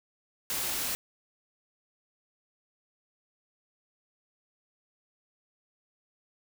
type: noise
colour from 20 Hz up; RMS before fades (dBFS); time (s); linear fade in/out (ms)
white; -32; 0.5-0.95; 0
effects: none